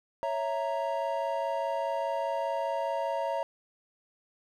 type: chord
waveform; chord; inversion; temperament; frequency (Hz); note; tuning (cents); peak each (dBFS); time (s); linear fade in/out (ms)
triangle; A# diminished; first; equal; 554.4 / 659.3 / 932.3; C#5 / E5 / A#5; 0 / 0 / 0; -31; 0.23-3.43; 0
effects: none